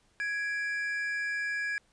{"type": "tone pair together", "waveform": "triangle", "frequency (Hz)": [1663.2, 2349], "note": ["G#6", "D7"], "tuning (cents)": [2, 0], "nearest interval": "tritone", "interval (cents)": 598, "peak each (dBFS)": [-29, -36], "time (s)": [0.2, 1.78], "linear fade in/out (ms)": 0, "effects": ["pink hiss -68 dBFS RMS until 1.92 s", "resampled to 22050 Hz"]}